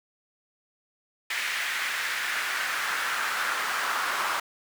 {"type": "noise with high-pass filter sweep", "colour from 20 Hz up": "brown", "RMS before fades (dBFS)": -29, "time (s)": [1.3, 4.4], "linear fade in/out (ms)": 5, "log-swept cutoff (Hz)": [2000, 1200], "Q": 2.3, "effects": []}